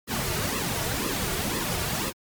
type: noise with flanger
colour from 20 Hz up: pink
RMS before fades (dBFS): -28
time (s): 0.07-2.13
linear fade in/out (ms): 50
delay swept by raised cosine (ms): 1.3 to 3.9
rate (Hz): 2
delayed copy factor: -0.7
effects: MP3 96 kbps